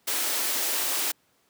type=high-pass noise; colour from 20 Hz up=white; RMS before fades=-27 dBFS; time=0.07-1.12 s; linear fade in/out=10 ms; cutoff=250 Hz; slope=48 dB/octave; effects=pink hiss -66 dBFS RMS until 1.49 s + high-pass 150 Hz 12 dB/octave